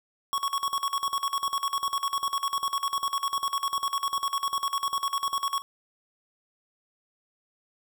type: tone with tremolo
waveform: square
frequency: 1108.7 Hz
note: C#6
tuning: in tune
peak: -25 dBFS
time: 0.33-5.62 s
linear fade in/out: 0 ms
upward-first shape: square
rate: 10 Hz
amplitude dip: 80%
effects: none